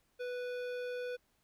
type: tone with hard clipping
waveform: sine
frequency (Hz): 493.9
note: B4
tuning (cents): 0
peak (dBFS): -39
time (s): 0.19-1.17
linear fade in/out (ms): 20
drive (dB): 14
effects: pink hiss -75 dBFS RMS until 1.43 s